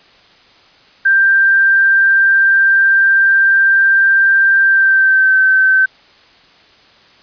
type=tone with pitch glide; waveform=sine; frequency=1579 to 1541.2 Hz; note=G6 to G6; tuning=+12 to -30 cents; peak=-7 dBFS; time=1.05-5.86 s; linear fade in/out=10 ms; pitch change=-42 cents; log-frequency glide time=4.62-5.36 s; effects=white hiss -46 dBFS RMS until 7.22 s + resampled to 11025 Hz